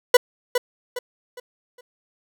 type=tone with echo; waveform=40% pulse; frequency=493.9 Hz; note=B4; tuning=in tune; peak=-7 dBFS; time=0.14-0.17 s; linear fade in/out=5 ms; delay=410 ms; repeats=4; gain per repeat=-9 dB; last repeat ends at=1.81 s; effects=none